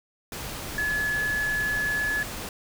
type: tone in noise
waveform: sine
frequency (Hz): 1707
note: G#6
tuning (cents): +47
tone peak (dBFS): -24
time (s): 0.78-2.23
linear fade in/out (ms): 2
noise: pink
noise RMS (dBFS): -35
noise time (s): 0.32-2.49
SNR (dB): +8
effects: none